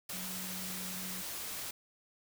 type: tone in noise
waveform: sine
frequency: 185 Hz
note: F#3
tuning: in tune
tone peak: -45 dBFS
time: 0.13-1.22 s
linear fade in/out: 5 ms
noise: white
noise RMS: -41 dBFS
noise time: 0.09-1.71 s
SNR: -7 dB
effects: none